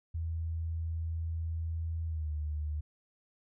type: tone with pitch glide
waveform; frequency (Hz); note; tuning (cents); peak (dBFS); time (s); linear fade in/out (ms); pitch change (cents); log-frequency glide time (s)
sine; 81.9 to 75.54; E2 to D2; -11 to +49; -32; 0.14-2.81; 10; -140; 2.06-2.32
effects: none

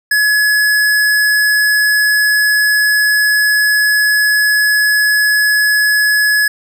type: tone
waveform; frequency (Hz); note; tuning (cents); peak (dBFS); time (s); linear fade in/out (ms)
square; 1696; G#6; +36; -10; 0.11-6.48; 5
effects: none

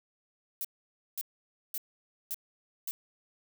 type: noise bursts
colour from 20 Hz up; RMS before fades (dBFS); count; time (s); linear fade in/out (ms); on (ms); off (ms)
violet; -35; 5; 0.61-2.91; 0; 36; 530
effects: none

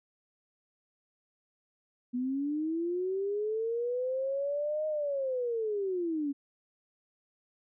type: linear two-way sweep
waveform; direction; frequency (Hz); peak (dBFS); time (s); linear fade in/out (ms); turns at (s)
sine; up then down; 242.1 to 622.3 to 274.4; -29; 2.13-6.33; 20; 4.87
effects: none

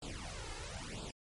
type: noise with flanger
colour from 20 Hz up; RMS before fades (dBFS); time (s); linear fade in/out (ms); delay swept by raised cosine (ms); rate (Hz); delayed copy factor
pink; -44; 0.02-1.11; 5; 0.25 to 2.35; 1; +0.9
effects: low-pass 9000 Hz 12 dB/octave + MP3 48 kbps

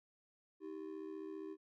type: ring-modulated tone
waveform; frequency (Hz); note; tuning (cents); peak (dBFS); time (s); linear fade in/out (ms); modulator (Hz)
triangle; 353.1; F4; +19; -39; 0.6-1.57; 50; 37.5
effects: none

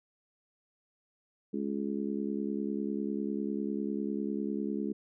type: harmonic tone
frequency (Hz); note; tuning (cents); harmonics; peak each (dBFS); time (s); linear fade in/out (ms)
70; C#2; +18; 3 / 4 / 5 / 6; -34 / -36 / -38 / -40; 1.53-4.93; 10
effects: none

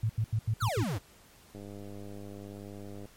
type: tone bursts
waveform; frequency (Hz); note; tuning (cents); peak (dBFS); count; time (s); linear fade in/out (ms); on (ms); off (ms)
sine; 110; A2; 0; -25; 6; 0.03-0.835; 5; 65; 83
type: exponential sweep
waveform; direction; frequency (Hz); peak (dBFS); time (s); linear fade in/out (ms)
square; down; 1580 to 83; -31; 0.6-0.99; 20
type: click train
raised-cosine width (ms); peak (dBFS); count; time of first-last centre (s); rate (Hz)
2; -32; 153; 1.55-3.055; 101
effects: pink hiss -58 dBFS RMS until 3.16 s + MP3 64 kbps

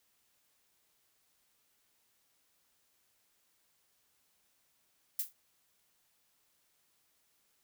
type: noise with exponential decay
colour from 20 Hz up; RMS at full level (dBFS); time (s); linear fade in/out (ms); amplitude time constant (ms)
violet; -29; 5.19-5.33; 5; 29
effects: white hiss -74 dBFS RMS until 7.63 s

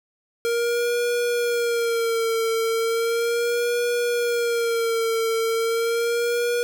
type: tone with vibrato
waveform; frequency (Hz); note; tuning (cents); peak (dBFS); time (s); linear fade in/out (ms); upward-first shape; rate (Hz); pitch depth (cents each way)
square; 466.2; A#4; 0; -21; 0.45-6.63; 0; sine; 0.36; 52
effects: none

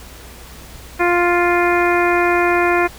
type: harmonic tone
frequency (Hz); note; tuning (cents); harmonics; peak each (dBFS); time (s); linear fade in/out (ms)
350; F4; +4; 1 / 2 / 3 / 4 / 5 / 6 / 7; -16 / -19 / -21 / -22 / -23 / -24 / -24; 0.99-2.88; 20
effects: added 60 Hz sine -39 dBFS peak until 2.98 s + pink hiss -39 dBFS RMS until 2.98 s

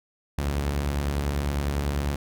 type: beating tone pair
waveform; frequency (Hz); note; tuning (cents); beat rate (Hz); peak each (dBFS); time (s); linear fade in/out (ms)
sawtooth; 61.74 / 71.74; B1 / D2; 0 / -40; 10; -29 / -21; 0.38-2.16; 5
effects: none

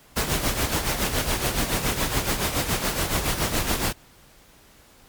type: noise with tremolo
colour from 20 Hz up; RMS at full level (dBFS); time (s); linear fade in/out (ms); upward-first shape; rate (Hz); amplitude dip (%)
pink; -22; 0.16-3.93; 10; sine; 7.1; 60
effects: pink hiss -53 dBFS RMS until 5.08 s + MP3 96 kbps

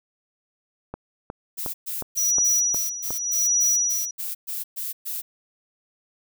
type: click train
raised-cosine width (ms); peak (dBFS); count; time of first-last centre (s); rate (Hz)
1; -18; 7; 0.94-3.106; 2.77
type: noise bursts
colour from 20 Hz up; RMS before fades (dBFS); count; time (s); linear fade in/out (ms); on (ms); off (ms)
violet; -30; 13; 1.57-5.22; 20; 170; 120
type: tone with tremolo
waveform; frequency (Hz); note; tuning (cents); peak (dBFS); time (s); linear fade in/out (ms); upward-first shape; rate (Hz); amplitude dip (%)
sine; 5840; F#8; -24; -17; 2.17-4.11; 5; sine; 0.86; 80
effects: none

